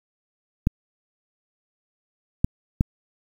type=clicks; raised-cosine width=5 ms; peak=-5 dBFS; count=3; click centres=0.671 / 2.445 / 2.809 s; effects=7-bit